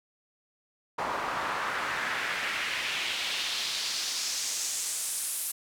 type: noise with band-pass filter sweep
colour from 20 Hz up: pink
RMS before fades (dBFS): -32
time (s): 0.98-5.52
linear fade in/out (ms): 10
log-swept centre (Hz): 920 to 11000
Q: 1.8
effects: none